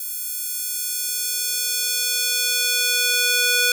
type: tone with high-pass filter sweep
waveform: square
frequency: 489.8 Hz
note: B4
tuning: 14 cents flat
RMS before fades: -22 dBFS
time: 0-3.72 s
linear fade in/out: 2 ms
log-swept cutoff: 12000 to 1800 Hz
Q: 0.72
effects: none